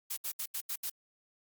blue noise bursts at uneven times, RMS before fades -36 dBFS, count 6, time 0.1-0.17 / 0.24-0.32 / 0.39-0.46 / 0.54-0.61 / 0.69-0.76 / 0.83-0.9 s, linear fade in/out 10 ms, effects Opus 48 kbps

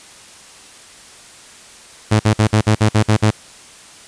sawtooth tone bursts, 107.7 Hz, A2, 37 cents flat, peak -6 dBFS, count 9, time 2.11-3.309 s, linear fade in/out 10 ms, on 87 ms, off 52 ms, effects white hiss -41 dBFS RMS until 4.07 s + resampled to 22050 Hz

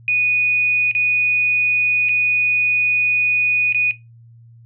sine tone with dropouts, 2475 Hz, D#7, 10 cents flat, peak -14 dBFS, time 0.08-3.91 s, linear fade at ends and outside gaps 1 ms, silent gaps 0.913-0.95 / 2.087-2.092 / 3.725-3.746 s, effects noise-tail reverb RT60 0.2 s tail -17 dB re dry + added 116 Hz sine -42 dBFS peak until 4.65 s

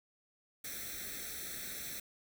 white noise with comb filter, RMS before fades -43 dBFS, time 0.64-2 s, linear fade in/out 5 ms, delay 0.51 ms, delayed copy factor +0.95, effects none

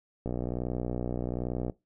click train, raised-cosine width 2 ms, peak -19 dBFS, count 89, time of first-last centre 0.26-1.698 s, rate 61.2 Hz, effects noise-tail reverb RT60 0.2 s tail -20 dB re dry

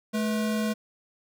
square tone pair together, 215.5 / 488.4 Hz, A3 / B4, -36 / -19 cents, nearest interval octave + major second, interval 1417 cents, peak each -26 / -35 dBFS, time 0.13-0.74 s, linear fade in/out 20 ms, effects none

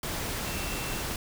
sine tone in noise, 2696 Hz, E7, 38 cents sharp, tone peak -42 dBFS, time 0.46-1.02 s, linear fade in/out 2 ms, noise pink, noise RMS -33 dBFS, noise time 0.03-1.16 s, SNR -12 dB, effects none

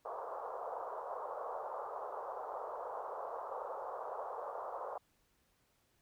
pink band-pass noise, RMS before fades -43 dBFS, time 0.05-4.98 s, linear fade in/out 5 ms, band 470 to 1200 Hz, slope 48 dB/octave, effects pink hiss -75 dBFS RMS until 6.01 s

